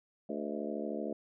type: harmonic tone with a mistuned harmonic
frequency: 73.1 Hz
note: D2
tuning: 7 cents flat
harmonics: 3 / 4 / 5 / 6 / 7 / 8 / 9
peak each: -40 / -41 / -42 / -43 / -43 / -44 / -45 dBFS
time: 0.29-1.13 s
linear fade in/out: 5 ms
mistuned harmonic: 8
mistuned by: +76 cents
effects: none